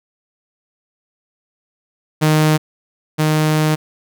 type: tone pair in turn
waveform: sawtooth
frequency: 154.6 / 154.6 Hz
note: D#3 / D#3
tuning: -11 / -11 cents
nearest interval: unison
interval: 0 cents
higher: neither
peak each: -7 / -9 dBFS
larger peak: first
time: 2.21-2.58 / 3.18-3.76 s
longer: second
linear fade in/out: 20 ms
effects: none